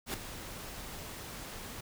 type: noise with ADSR envelope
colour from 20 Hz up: pink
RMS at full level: -34 dBFS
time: 0.06-1.81 s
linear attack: 78 ms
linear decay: 6 ms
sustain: -10 dB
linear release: 8 ms
effects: none